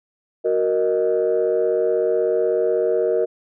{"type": "chord", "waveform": "sine", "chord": "D# minor", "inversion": "first", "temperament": "equal", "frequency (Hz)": [370, 466.2, 622.3], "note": ["F#4", "A#4", "D#5"], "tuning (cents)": [0, 0, 0], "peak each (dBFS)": [-21, -18, -22], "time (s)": [0.44, 3.26], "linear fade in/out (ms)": 20, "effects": ["tanh soft clip ceiling -10 dBFS"]}